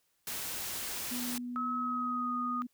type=noise; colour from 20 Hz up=white; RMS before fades=-38 dBFS; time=0.27-1.38 s; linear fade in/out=2 ms
type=tone; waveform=sine; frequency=244.8 Hz; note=B3; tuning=15 cents flat; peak=-36 dBFS; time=1.11-2.67 s; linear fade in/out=10 ms
type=tone with pitch glide; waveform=sine; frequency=1284 to 1236.7 Hz; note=E6 to D#6; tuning=-46 to -11 cents; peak=-32 dBFS; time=1.56-2.62 s; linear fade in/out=0 ms; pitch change=-65 cents; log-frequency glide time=1.76-2.35 s
effects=white hiss -75 dBFS RMS until 2.73 s